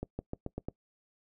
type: accelerating click train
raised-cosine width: 2 ms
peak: -22 dBFS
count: 6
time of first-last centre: 0.03-0.685 s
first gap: 160 ms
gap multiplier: 0.9
effects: noise-tail reverb RT60 0.1 s tail -22 dB re dry